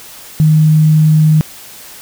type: tone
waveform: sine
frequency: 155.1 Hz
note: D#3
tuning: 5 cents flat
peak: -5 dBFS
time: 0.4-1.41 s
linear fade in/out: 0 ms
effects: white hiss -34 dBFS RMS until 2.01 s